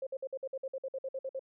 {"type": "tone bursts", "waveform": "sine", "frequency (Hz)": 532, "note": "C5", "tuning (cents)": 29, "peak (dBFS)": -34, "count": 14, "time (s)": [0.02, 1.394], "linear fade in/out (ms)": 5, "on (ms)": 48, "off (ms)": 54, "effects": []}